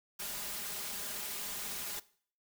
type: noise with comb filter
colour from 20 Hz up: white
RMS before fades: -40 dBFS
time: 0.19-2 s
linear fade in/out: 10 ms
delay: 4.9 ms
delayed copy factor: +0.75
effects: noise-tail reverb RT60 0.5 s tail -19 dB re dry